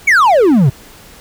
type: exponential sweep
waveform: triangle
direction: down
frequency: 2349 to 120 Hz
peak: -4 dBFS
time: 0.07-0.7 s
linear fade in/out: 10 ms
effects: pink hiss -39 dBFS RMS until 1.2 s